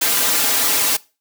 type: noise with comb filter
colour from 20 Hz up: white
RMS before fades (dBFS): -17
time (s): 0.01-0.97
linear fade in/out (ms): 10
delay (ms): 5.4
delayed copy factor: -0.9
effects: noise-tail reverb RT60 0.3 s tail -21 dB re dry + high-pass 200 Hz 12 dB/octave